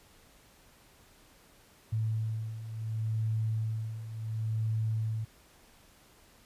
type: beating tone pair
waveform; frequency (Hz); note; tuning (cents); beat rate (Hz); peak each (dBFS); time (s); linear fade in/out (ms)
sine; 110 / 110.7; A2 / A2; 0 / +11; 0.7; -36 / -31; 1.92-5.25; 10
effects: pink hiss -60 dBFS RMS until 6.45 s + resampled to 32000 Hz